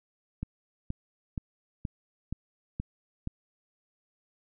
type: click train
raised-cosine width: 5 ms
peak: -20 dBFS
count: 7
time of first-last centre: 0.43-3.274 s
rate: 2.11 Hz
effects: none